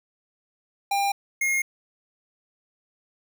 square tone pair in turn, 799 / 2144 Hz, G5 / C7, +33 / +42 cents, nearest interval octave + perfect fourth, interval 1709 cents, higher second, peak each -22 dBFS, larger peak neither, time 0.91-1.12 / 1.41-1.62 s, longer neither, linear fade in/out 5 ms, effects none

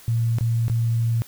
sine tone with dropouts, 115.6 Hz, A#2, 14 cents flat, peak -18 dBFS, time 0.08-1.22 s, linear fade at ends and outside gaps 0 ms, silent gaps 0.385-0.409 / 0.682-0.698 s, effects white hiss -47 dBFS RMS until 1.27 s

